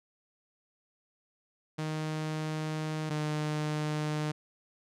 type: tone pair in turn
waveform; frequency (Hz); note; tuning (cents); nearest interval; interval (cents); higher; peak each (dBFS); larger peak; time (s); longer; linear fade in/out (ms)
sawtooth; 155.56 / 151.92; D#3 / D#3; 0 / -41; unison; 41; first; -28 / -26; second; 1.78-3.1 / 3.1-4.32; first; 10
effects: low-pass 8000 Hz 12 dB/octave